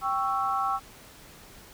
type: chord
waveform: sine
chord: C# diminished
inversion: second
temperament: equal with one note detuned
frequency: 784 / 1108.7 / 1325.4 Hz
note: G5 / C#6 / E6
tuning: 0 / 0 / +9 cents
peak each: -29 dBFS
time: 0.01-0.8 s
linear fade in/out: 50 ms
effects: pink hiss -50 dBFS RMS until 1.73 s